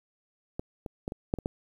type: clicks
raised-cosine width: 2 ms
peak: -19 / -23 / -19 / -23 / -12 / -23 / -16 dBFS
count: 7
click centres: 0.595 / 0.862 / 1.079 / 1.121 / 1.339 / 1.387 / 1.459 s
effects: 9-bit